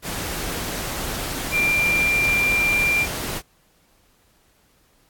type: tone in noise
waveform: sine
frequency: 2377 Hz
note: D7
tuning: 20 cents sharp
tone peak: -17 dBFS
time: 1.51-3.07 s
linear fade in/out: 50 ms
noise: pink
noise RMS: -28 dBFS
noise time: 0.02-3.42 s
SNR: +8 dB
effects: pink hiss -60 dBFS RMS until 5.09 s + AAC 64 kbps